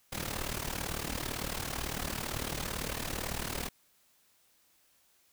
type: noise with amplitude modulation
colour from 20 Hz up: pink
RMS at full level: -33 dBFS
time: 0.12-3.69 s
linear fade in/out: 10 ms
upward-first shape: sine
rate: 37.9 Hz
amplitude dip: 80%
effects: white hiss -68 dBFS RMS until 5.32 s